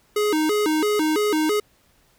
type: tone with vibrato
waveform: square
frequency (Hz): 360.7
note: F#4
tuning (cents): -44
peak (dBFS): -19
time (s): 0.16-1.6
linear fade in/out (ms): 5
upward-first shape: square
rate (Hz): 3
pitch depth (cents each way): 260
effects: pink hiss -60 dBFS RMS until 2.18 s